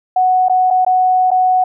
sine tone with dropouts, 740 Hz, F#5, in tune, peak -9 dBFS, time 0.16-1.64 s, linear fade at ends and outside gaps 5 ms, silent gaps 0.485-0.496 / 0.704-0.708 / 0.849-0.864 / 1.306-1.314 s, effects none

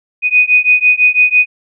sine beating tone pair, 2485 / 2491 Hz, D#7 / D#7, -3 / +1 cents, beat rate 6 Hz, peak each -10 dBFS, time 0.22-1.46 s, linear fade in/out 50 ms, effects none

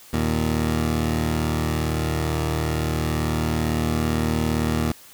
15% pulse tone pair together, 77.75 / 116.5 Hz, D#2 / A#2, -1 / -1 cents, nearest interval perfect fifth, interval 700 cents, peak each -16 / -20 dBFS, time 0.13-4.92 s, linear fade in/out 5 ms, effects white hiss -47 dBFS RMS until 5.13 s

